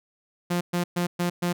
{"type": "tone bursts", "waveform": "sawtooth", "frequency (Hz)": 175.4, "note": "F3", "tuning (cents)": 8, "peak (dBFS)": -19, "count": 5, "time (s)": [0.5, 1.53], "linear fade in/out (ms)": 10, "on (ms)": 110, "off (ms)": 120, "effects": []}